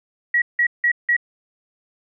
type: tone bursts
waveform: sine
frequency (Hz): 1918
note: A#6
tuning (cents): +49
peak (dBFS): -14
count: 4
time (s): 0.34-1.166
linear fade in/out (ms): 5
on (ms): 79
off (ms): 170
effects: none